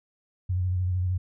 sine tone with vibrato, 91.1 Hz, F#2, 26 cents flat, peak -23 dBFS, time 0.49-1.18 s, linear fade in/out 10 ms, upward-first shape square, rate 13 Hz, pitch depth 32 cents each way, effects none

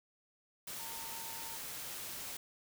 sine tone in noise, 911 Hz, A#5, 40 cents flat, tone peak -50 dBFS, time 0.79-1.57 s, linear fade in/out 5 ms, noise white, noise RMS -44 dBFS, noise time 0.67-2.37 s, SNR -9 dB, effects none

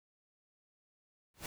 pink noise with exponential growth, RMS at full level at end -37 dBFS, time 1.34-1.46 s, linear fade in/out 2 ms, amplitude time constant 26 ms, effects none

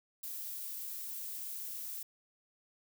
violet noise, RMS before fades -42 dBFS, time 0.23-2.03 s, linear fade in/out 5 ms, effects none

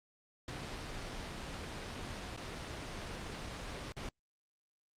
pink noise with dropouts, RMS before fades -42 dBFS, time 0.48-4.09 s, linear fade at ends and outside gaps 2 ms, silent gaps 2.364-2.374 / 3.922-3.966 s, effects low-pass 6000 Hz 12 dB/octave + Opus 48 kbps

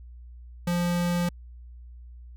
square tone, 174.61 Hz, F3, in tune, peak -24 dBFS, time 0.67-1.29 s, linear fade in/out 5 ms, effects added 60 Hz sine -42 dBFS peak until 2.36 s

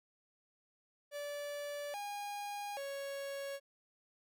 45% pulse tone with pitch steps, 580 / 817 / 555 Hz, D5 / G#5 / C#5, -22 / -29 / +2 cents, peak -40 dBFS, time 1.11-3.6 s, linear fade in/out 50 ms, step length 830 ms, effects none

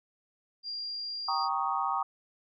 sine tone, 4781 Hz, D8, 30 cents sharp, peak -34 dBFS, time 0.63-1.49 s, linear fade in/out 50 ms
sine chord, Eb dominant seventh, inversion first, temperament equal, 784 / 932.3 / 1108.7 / 1244.5 Hz, G5 / Bb5 / Db6 / Eb6, 0 / 0 / 0 / 0 cents, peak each -33 dBFS, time 1.28-2.03 s, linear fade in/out 5 ms
effects none

